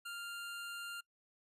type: tone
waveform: 25% pulse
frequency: 1396.9 Hz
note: F6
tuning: in tune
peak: -39 dBFS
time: 0.05-1.01 s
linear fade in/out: 10 ms
effects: noise-tail reverb RT60 0.1 s tail -25 dB re dry + resampled to 32000 Hz